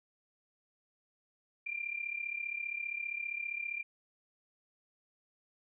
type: tone with amplitude modulation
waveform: sine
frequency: 2380 Hz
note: D7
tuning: 22 cents sharp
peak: -32 dBFS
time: 1.66-3.83 s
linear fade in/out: 10 ms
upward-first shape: sine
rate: 35.1 Hz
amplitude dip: 80%
effects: none